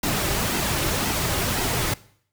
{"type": "noise with flanger", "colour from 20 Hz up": "pink", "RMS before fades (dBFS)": -24, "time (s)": [0.03, 1.94], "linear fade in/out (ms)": 5, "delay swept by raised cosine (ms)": [1.7, 4.4], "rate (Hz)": 1.9, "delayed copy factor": -0.5, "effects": ["noise-tail reverb RT60 0.6 s tail -20 dB re dry"]}